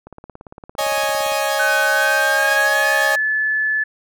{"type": "click train", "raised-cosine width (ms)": 1, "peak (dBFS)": -23, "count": 23, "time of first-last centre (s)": [0.07, 1.32], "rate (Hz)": 17.6}
{"type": "chord", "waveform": "sawtooth", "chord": "C# suspended second", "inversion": "none", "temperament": "equal", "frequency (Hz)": [554.4, 622.3, 830.6], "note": ["C#5", "D#5", "G#5"], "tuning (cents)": [0, 0, 0], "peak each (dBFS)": [-19, -18, -18], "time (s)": [0.78, 3.16], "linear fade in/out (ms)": 10}
{"type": "tone with pitch glide", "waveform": "sine", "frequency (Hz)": [1516, 1731.4], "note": ["F#6", "A6"], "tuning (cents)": [42, -28], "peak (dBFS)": -16, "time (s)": [1.59, 3.84], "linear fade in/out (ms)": 10, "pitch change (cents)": 230, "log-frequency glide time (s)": [1.94, 2.93]}
{"effects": []}